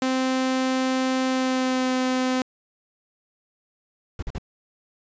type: tone with pitch glide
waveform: sawtooth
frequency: 260 to 256.6 Hz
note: C4 to C4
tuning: -11 to -34 cents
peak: -17 dBFS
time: 0.02-2.42 s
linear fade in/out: 2 ms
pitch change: -23 cents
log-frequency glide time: 1.27-1.89 s
type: noise bursts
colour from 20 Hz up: brown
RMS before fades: -29 dBFS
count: 3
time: 4.19-4.383 s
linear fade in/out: 2 ms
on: 35 ms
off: 44 ms
effects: resampled to 16000 Hz